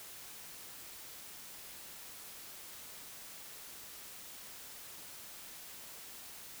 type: silence
effects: white hiss -50 dBFS RMS until 6.6 s